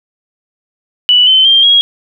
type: tone with pitch steps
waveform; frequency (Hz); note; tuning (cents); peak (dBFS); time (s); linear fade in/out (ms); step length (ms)
sine; 2960 / 3068 / 3180 / 3296; F#7 / G7 / G7 / G#7; 0 / -38 / +24 / -14; -4; 1.09-1.81; 0; 180
effects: none